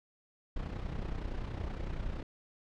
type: noise with amplitude modulation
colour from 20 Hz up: brown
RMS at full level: -35 dBFS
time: 0.56-2.23 s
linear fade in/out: 5 ms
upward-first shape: sine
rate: 30.7 Hz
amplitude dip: 60%
effects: low-pass 4000 Hz 12 dB/octave